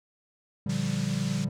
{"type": "chord", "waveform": "triangle", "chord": "G minor seventh", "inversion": "first", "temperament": "equal with one note detuned", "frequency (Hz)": [116.54, 145.82, 174.61, 196], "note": ["Bb2", "D3", "F3", "G3"], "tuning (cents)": [0, -12, 0, 0], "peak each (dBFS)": [-33, -29, -31, -28], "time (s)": [0.66, 1.49], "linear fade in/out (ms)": 5}
{"type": "band-pass noise", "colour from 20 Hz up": "white", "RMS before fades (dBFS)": -42, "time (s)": [0.69, 1.45], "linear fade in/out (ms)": 10, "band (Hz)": [1000, 7000], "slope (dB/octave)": 24}
{"effects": []}